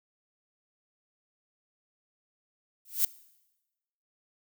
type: noise with exponential growth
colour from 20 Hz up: violet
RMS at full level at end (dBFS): -20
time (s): 2.85-3.05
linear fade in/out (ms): 5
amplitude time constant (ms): 42
effects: noise-tail reverb RT60 1.0 s tail -20 dB re dry